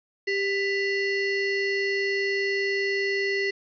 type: ring-modulated tone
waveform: square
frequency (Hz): 1190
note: D6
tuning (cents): +22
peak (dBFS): -21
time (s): 0.27-3.51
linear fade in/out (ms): 10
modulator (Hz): 795
effects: resampled to 11025 Hz + 9-bit